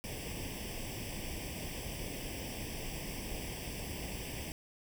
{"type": "noise with comb filter", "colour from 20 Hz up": "pink", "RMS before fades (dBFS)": -41, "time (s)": [0.04, 4.52], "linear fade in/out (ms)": 0, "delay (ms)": 0.37, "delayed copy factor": 0.9, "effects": []}